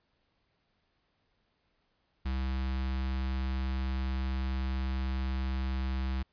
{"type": "tone with notch filter", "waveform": "square", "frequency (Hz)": 65.41, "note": "C2", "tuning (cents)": 0, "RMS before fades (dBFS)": -32, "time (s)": [2.25, 6.23], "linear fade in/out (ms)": 10, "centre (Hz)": 510, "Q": 1.1, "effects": ["pink hiss -75 dBFS RMS until 6.32 s", "resampled to 11025 Hz"]}